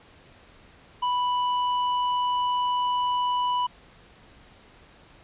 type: tone with hard clipping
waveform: triangle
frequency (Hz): 987.8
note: B5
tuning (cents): 0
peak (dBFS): -24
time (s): 1.02-3.67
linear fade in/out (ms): 10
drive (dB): 11
effects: pink hiss -53 dBFS RMS until 5.23 s + resampled to 8000 Hz